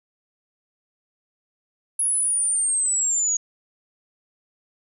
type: linear sweep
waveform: sine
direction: down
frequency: 10548 to 6650 Hz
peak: -19 dBFS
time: 1.99-3.37 s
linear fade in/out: 5 ms
effects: none